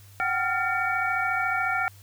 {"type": "tone cluster", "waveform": "sine", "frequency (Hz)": [742, 776, 1391, 1797, 2262], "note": ["F#5", "G5", "F6", "A6", "C#7"], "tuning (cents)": [5, -18, -7, 36, 34], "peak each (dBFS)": [-31, -32, -26, -33, -30], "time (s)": [0.2, 1.88], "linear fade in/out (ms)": 0, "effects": ["added 99 Hz sine -48 dBFS peak until 2.02 s", "white hiss -55 dBFS RMS until 2.02 s"]}